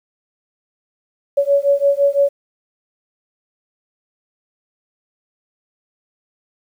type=beating tone pair; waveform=sine; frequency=560 / 565.9 Hz; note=C#5 / C#5; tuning=+18 / +36 cents; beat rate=5.9 Hz; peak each=-15 dBFS; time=1.37-2.29 s; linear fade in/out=10 ms; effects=8-bit